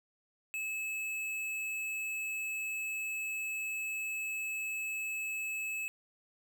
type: tone with hard clipping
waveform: triangle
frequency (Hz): 2597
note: E7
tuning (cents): -26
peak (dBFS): -36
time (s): 0.54-5.88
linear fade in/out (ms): 0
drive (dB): 16
effects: none